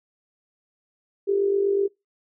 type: tone with amplitude modulation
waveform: sine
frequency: 397.9 Hz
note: G4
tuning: 26 cents sharp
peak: -16 dBFS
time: 1.27-1.88 s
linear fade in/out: 20 ms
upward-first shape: sine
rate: 48.2 Hz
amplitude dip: 65%
effects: noise-tail reverb RT60 0.2 s tail -23 dB re dry